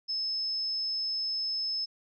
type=tone; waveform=sine; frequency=5220 Hz; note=E8; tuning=18 cents flat; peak=-29 dBFS; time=0.08-1.86 s; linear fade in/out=20 ms; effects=none